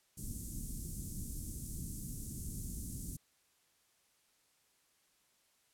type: band-stop noise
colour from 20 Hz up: pink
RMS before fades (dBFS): -42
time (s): 0.17-3.17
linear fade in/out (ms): 10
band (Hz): 250 to 7500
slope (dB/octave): 24
effects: white hiss -73 dBFS RMS until 5.73 s + low-pass 12000 Hz 12 dB/octave